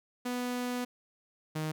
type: tone pair in turn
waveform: sawtooth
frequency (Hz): 246.9 / 155.82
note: B3 / D#3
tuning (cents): 0 / +3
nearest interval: minor sixth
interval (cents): 797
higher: first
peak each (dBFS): -28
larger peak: neither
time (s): 0.25-0.85 / 1.55-1.72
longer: first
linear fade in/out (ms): 10
effects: none